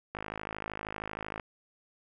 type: click train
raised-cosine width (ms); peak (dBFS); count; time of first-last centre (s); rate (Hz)
0.5; -21; 67; 0.15-1.398; 52.9
effects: none